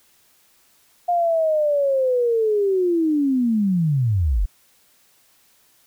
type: linear sweep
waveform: sine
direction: down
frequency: 710 to 38.89 Hz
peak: -16 dBFS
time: 1.08-4.46 s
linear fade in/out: 10 ms
effects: white hiss -58 dBFS RMS until 5.86 s